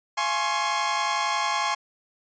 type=tone cluster; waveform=sawtooth; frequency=687 / 837 / 1062 / 1113 Hz; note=F5 / G#5 / C6 / C#6; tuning=-29 / +13 / +25 / +7 cents; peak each=-30 / -24 / -23 / -27 dBFS; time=0.17-1.75 s; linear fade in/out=10 ms; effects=resampled to 16000 Hz